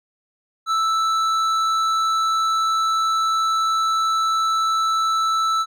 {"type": "tone with hard clipping", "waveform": "sine", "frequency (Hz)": 1318.5, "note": "E6", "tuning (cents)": 0, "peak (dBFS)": -19, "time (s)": [0.66, 5.66], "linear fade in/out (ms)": 50, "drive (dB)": 9, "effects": []}